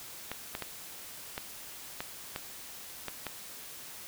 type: clicks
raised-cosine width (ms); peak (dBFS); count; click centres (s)
0.3; -19; 8; 0.316 / 0.551 / 0.623 / 1.379 / 2.005 / 2.361 / 3.083 / 3.267
effects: white hiss -46 dBFS RMS until 4.07 s